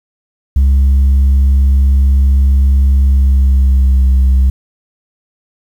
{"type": "tone with pitch glide", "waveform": "sine", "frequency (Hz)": [67.8, 65.38], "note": ["C#2", "C2"], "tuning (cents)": [-38, -1], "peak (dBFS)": -3, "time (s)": [0.56, 4.5], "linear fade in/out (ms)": 5, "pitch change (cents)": -63, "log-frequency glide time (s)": [3.02, 4.05], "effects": ["tanh soft clip ceiling -5 dBFS", "7-bit"]}